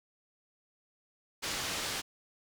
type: low-pass noise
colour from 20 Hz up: white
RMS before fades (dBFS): -36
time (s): 1.42-2.02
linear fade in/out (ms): 20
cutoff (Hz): 5800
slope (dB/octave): 12
effects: none